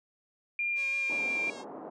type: tone with pitch glide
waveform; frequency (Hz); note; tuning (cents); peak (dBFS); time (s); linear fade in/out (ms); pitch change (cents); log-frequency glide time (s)
sine; 2399 to 2374; D7 to D7; +36 to +18; -28; 0.59-1.5; 2; -18; 1.05-1.32
type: tone with vibrato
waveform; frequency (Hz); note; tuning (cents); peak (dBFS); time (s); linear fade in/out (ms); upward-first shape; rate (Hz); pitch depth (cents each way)
5% pulse; 546; C#5; -26; -35; 0.75-1.65; 50; sine; 5.6; 29
type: band-pass noise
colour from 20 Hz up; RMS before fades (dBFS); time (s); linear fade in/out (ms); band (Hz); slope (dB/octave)
pink; -43; 1.09-1.9; 10; 240 to 960; 24
effects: resampled to 24000 Hz